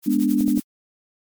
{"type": "noise with tremolo", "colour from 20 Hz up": "blue", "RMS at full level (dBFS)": -33, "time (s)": [0.02, 0.64], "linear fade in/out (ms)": 50, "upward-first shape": "triangle", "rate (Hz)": 11, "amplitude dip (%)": 100}
{"type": "chord", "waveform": "sine", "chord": "G# diminished", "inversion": "none", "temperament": "equal", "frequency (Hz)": [207.7, 246.9, 293.7], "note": ["G#3", "B3", "D4"], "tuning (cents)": [0, 0, 0], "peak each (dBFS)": [-22, -20, -20], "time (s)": [0.06, 0.6], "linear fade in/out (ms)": 10}
{"type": "clicks", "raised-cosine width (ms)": 2, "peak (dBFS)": -21, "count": 3, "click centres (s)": [0.408, 0.48, 0.576]}
{"effects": ["MP3 96 kbps"]}